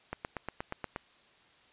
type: click train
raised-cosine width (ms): 0.5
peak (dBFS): -20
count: 8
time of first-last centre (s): 0.13-0.961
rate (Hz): 8.42
effects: white hiss -62 dBFS RMS until 1.72 s + resampled to 8000 Hz